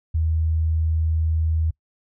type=tone; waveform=sine; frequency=80 Hz; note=D#2; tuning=49 cents sharp; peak=-18 dBFS; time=0.14-1.71 s; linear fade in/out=10 ms; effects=noise-tail reverb RT60 0.1 s tail -24 dB re dry